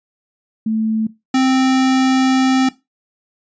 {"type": "tone pair in turn", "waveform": ["sine", "square"], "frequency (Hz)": [220, 261.6], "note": ["A3", "C4"], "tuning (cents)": [0, 0], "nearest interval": "minor third", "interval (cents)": 300, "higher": "second", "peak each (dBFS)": [-15, -12], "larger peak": "second", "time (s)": [[0.66, 1.07], [1.34, 2.69]], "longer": "second", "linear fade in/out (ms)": 5, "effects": ["noise-tail reverb RT60 0.2 s tail -17 dB re dry", "resampled to 16000 Hz"]}